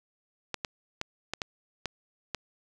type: clicks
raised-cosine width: 0.2 ms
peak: -14 dBFS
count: 7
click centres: 0.543 / 0.648 / 1.014 / 1.336 / 1.418 / 1.857 / 2.347 s
effects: none